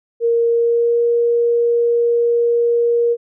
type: tone with pitch glide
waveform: sine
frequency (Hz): 466.2 to 471.6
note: A#4 to A#4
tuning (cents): 0 to +20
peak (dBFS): -12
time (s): 0.2-3.17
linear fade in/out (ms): 50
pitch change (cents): +20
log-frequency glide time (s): 0.48-1.01
effects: none